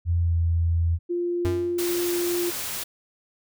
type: tone with pitch glide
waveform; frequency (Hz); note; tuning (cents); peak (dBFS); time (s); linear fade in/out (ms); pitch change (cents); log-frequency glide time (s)
sine; 85.5 to 83.84; F2 to E2; -36 to +30; -19; 0.05-0.99; 50; -34; 0.21-0.35
type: tone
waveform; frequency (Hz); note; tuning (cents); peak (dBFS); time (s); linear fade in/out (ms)
sine; 349.2; F4; 0; -23; 1.09-2.51; 20
type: tone with exponential decay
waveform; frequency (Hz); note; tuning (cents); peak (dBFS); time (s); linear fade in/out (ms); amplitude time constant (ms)
square; 92.5; F#2; 0; -22; 1.45-1.9; 0; 96
type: noise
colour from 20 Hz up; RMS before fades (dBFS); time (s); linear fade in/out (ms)
white; -31; 1.78-2.84; 10
effects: none